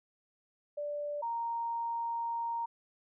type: tone pair in turn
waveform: sine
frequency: 586 / 930.2 Hz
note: D5 / A#5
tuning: -4 / -4 cents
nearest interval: minor sixth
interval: 800 cents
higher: second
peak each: -34 / -32 dBFS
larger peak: second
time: 0.77-1.22 / 1.22-2.66 s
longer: second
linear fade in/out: 10 ms
effects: none